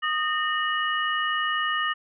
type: tone cluster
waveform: sine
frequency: 1236 / 1828 / 2916 Hz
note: D#6 / A#6 / F#7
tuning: -12 / -34 / -26 cents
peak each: -26 / -27 / -30 dBFS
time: 0.02-1.94 s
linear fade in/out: 20 ms
effects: none